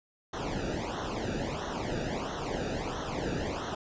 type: noise with flanger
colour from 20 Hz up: brown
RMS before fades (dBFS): -34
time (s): 0.33-3.75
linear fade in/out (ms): 5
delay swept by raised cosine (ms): 0.41 to 0.96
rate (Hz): 1.5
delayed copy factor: -0.95
effects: resampled to 16000 Hz